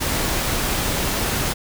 pink noise, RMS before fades -22 dBFS, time 0-1.54 s, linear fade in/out 20 ms, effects none

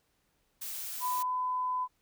blue noise, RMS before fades -39 dBFS, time 0.61-1.23 s, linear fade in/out 10 ms
sine tone with pitch glide, 1000 to 1007 Hz, B5 to B5, +21 to +33 cents, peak -29 dBFS, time 1-1.88 s, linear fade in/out 50 ms, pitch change +12 cents, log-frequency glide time 1.18-1.3 s
effects pink hiss -74 dBFS RMS until 2.01 s

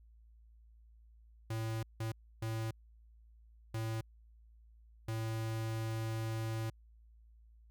square tone bursts at uneven times, 111.9 Hz, A2, 30 cents sharp, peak -36 dBFS, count 5, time 1.5-1.83 / 2-2.12 / 2.42-2.71 / 3.74-4.01 / 5.08-6.7 s, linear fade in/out 5 ms, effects added 56 Hz sine -58 dBFS peak until 7.7 s

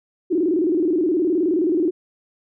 sine tone with vibrato, 337.1 Hz, E4, 39 cents sharp, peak -16 dBFS, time 0.3-1.91 s, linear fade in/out 20 ms, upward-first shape square, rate 19 Hz, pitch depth 140 cents each way, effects none

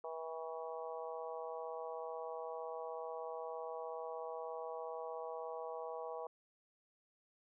harmonic tone with a mistuned harmonic, 162.1 Hz, E3, 29 cents flat, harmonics 3 / 4 / 5 / 6 / 7, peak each -45 / -47 / -49 / -51 / -52 dBFS, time 0.04-6.27 s, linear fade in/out 2 ms, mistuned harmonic 7, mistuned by -21 cents, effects none

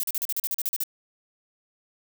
violet noise bursts, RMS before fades -27 dBFS, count 12, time 0-0.836 s, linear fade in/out 0 ms, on 33 ms, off 40 ms, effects none

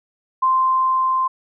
sine tone with level ramp, 1043 Hz, C6, 6 cents flat, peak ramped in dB -13 to -16 dBFS, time 0.42-1.28 s, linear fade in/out 10 ms, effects none

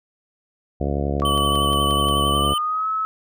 harmonic tone, 70.9 Hz, C#2, 40 cents sharp, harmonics 1 / 2 / 3 / 4 / 5 / 6 / 7 / 8 / 9 / 10, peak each -24 / -27 / -29 / -30 / -31 / -32 / -32 / -33 / -34 / -34 dBFS, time 0.8-2.54 s, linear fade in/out 10 ms
click train, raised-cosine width 0.2 ms, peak -22 dBFS, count 6, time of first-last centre 1.2-2.087 s, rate 5.64 Hz
sine tone with pitch glide, 1139 to 1293.3 Hz, C#6 to E6, +47 to -33 cents, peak -20 dBFS, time 1.22-3.05 s, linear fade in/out 0 ms, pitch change +220 cents, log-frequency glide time 2.24-2.88 s
square tone with vibrato, 3028 Hz, F#7, 39 cents sharp, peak -24 dBFS, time 1.25-2.58 s, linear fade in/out 2 ms, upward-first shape triangle, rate 11 Hz, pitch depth 37 cents each way
effects none

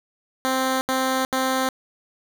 10% pulse tone bursts, 261.6 Hz, C4, in tune, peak -12 dBFS, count 3, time 0.45-1.688 s, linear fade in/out 0 ms, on 360 ms, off 79 ms, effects none

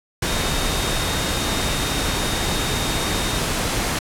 sine tone in noise, 3700 Hz, A#7, 14 cents flat, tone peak -30 dBFS, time 0.27-3.39 s, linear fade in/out 5 ms, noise pink, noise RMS -22 dBFS, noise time 0.22-3.99 s, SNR -11 dB, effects low-pass 11000 Hz 12 dB/octave

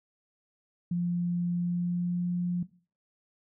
sine tone with pitch glide, 174.61 to 176.54 Hz, F3 to F3, 0 to +19 cents, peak -26 dBFS, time 0.91-2.63 s, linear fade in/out 5 ms, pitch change +19 cents, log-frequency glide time 1.55-2.28 s, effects noise-tail reverb RT60 0.4 s tail -18 dB re dry

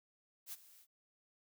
blue noise with ADSR envelope, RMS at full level -44 dBFS, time 0.46-0.87 s, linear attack 65 ms, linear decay 32 ms, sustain -18 dB, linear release 58 ms, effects none

